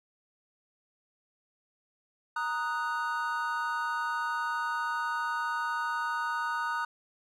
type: chord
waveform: triangle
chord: D# minor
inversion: second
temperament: equal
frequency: 932.3 / 1244.5 / 1480 Hz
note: A#5 / D#6 / F#6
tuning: 0 / 0 / 0 cents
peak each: -32 dBFS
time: 2.36-6.85 s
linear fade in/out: 5 ms
effects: none